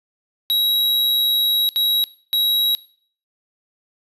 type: tone bursts at uneven times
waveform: square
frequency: 3857 Hz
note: B7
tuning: 42 cents flat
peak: -16 dBFS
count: 3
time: 0.5-1.69 / 1.76-2.04 / 2.33-2.75 s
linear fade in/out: 0 ms
effects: noise-tail reverb RT60 0.5 s tail -19 dB re dry + resampled to 32000 Hz